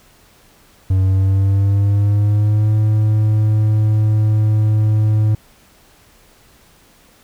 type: tone with pitch glide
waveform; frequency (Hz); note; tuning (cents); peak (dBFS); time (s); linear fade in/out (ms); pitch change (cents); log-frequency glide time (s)
triangle; 94.6 to 107.42; F#2 to A2; +39 to -41; -9; 0.9-5.35; 5; +220; 1.01-2.74
effects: pink hiss -50 dBFS RMS until 7.23 s